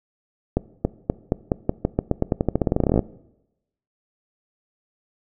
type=accelerating click train; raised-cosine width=2 ms; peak=-5 dBFS; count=27; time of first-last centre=0.57-2.992 s; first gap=280 ms; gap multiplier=0.89; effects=noise-tail reverb RT60 0.9 s tail -20 dB re dry